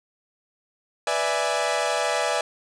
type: chord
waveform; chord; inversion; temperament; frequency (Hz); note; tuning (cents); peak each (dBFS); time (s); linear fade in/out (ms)
sawtooth; E dominant seventh; second; equal; 493.9 / 587.3 / 659.3 / 830.6; B4 / D5 / E5 / G#5; 0 / 0 / 0 / 0; -26 / -23 / -23 / -24; 1.07-2.41; 2
effects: resampled to 22050 Hz + 8-bit